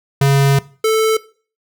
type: tone pair in turn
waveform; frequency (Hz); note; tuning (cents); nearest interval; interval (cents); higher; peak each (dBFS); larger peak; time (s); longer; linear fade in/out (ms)
square; 138.59 / 440; C#3 / A4; 0 / 0; octave + minor sixth; 2000; second; -10 / -12; first; 0.21-0.59 / 0.84-1.17; first; 5
effects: noise-tail reverb RT60 0.4 s tail -19 dB re dry